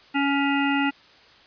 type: harmonic tone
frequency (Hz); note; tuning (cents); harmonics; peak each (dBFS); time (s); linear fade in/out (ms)
280; C#4; +18; 1 / 3 / 5 / 7 / 9 / 10; -22 / -27 / -29 / -30 / -32 / -32; 0.14-0.91; 20
effects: white hiss -52 dBFS RMS until 1.46 s + resampled to 11025 Hz